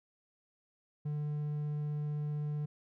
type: tone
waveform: triangle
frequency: 148.7 Hz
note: D3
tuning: 22 cents sharp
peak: -31 dBFS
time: 1.05-2.66 s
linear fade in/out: 10 ms
effects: none